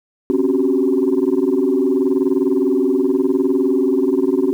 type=tone cluster; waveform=sine; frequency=262.7 / 282 / 366.9 / 387.2 Hz; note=C4 / C#4 / F#4 / G4; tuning=+7 / +30 / -15 / -21 cents; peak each=-18 dBFS; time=0.3-4.53 s; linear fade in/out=0 ms; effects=tanh soft clip ceiling -7 dBFS + 8-bit